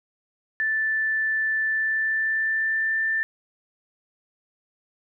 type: tone with pitch glide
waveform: sine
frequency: 1760 to 1779.4 Hz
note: A6 to A6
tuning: 0 to +19 cents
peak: -21 dBFS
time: 0.6-3.23 s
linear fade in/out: 0 ms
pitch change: +19 cents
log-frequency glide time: 1.64-3.01 s
effects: none